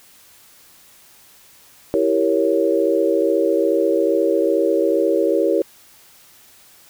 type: chord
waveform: sine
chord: E diminished seventh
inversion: none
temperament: equal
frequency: 329.6 / 392 / 466.2 / 554.4 Hz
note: E4 / G4 / Bb4 / Db5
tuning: 0 / 0 / 0 / 0 cents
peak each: -20 dBFS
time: 1.94-5.62 s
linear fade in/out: 0 ms
effects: white hiss -49 dBFS RMS until 6.89 s